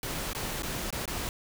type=noise with dropouts; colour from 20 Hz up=pink; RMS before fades=-34 dBFS; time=0.03-1.29 s; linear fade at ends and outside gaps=1 ms; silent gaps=0.332-0.349 / 0.622-0.632 / 0.905-0.926 / 1.056-1.077 s; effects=none